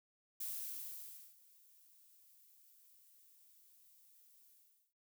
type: noise with ADSR envelope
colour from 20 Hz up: violet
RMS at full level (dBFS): -42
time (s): 0.4-4.94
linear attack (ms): 8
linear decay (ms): 930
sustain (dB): -24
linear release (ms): 430
effects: none